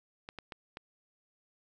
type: clicks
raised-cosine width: 0.3 ms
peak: -26 dBFS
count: 4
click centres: 0.289 / 0.387 / 0.522 / 0.771 s
effects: none